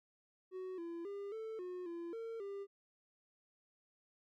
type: tone with pitch steps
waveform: triangle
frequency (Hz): 372.1 / 338.1 / 401.4 / 442.7 / 362 / 340.2 / 455 / 398.2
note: F#4 / E4 / G4 / A4 / F#4 / F4 / A#4 / G4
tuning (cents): +10 / +44 / +41 / +11 / -38 / -45 / -42 / +27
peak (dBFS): -40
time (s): 0.51-2.67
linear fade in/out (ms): 50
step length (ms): 270
effects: none